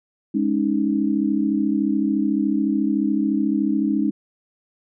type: chord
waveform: sine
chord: Ab suspended fourth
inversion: none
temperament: equal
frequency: 207.7 / 277.2 / 311.1 Hz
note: Ab3 / Db4 / Eb4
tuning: 0 / 0 / 0 cents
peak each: -22 dBFS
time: 0.34-4.11 s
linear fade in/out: 10 ms
effects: none